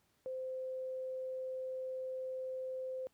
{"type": "tone", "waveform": "sine", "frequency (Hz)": 518, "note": "C5", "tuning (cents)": -17, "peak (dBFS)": -38, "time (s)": [0.26, 3.07], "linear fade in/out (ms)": 0, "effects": ["pink hiss -75 dBFS RMS until 3.13 s", "high-pass 60 Hz 12 dB/octave"]}